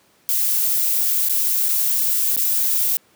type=noise with dropouts; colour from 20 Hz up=violet; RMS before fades=-19 dBFS; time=0.29-2.97 s; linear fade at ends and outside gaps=0 ms; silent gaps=1.287-1.296 / 1.684-1.688 / 2.361-2.374 s; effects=pink hiss -57 dBFS RMS until 3.15 s + high-pass 150 Hz 12 dB/octave